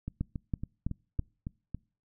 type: two click trains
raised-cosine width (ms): 5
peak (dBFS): -18 / -23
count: 4 / 7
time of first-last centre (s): 0.21-1.194 / 0.08-1.747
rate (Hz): 3.05 / 3.6
effects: noise-tail reverb RT60 0.4 s tail -26 dB re dry